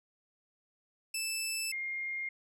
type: tone pair in turn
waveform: 15% pulse / sine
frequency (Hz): 2637 / 2124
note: E7 / C7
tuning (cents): 0 / +25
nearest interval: major third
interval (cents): 375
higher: first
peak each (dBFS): -26 / -34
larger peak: first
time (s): 1.14-1.72 / 1.72-2.29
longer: first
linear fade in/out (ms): 5
effects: none